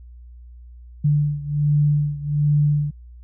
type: beating tone pair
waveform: sine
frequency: 146.8 / 148.1 Hz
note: D3 / D3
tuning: 0 / +15 cents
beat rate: 1.3 Hz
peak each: -18 / -21 dBFS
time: 1.04-2.91 s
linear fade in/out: 10 ms
effects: added 60 Hz sine -39 dBFS peak until 3.23 s